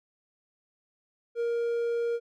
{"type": "tone", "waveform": "triangle", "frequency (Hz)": 469.2, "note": "A#4", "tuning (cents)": 11, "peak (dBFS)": -24, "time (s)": [1.35, 2.2], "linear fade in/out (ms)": 50, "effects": []}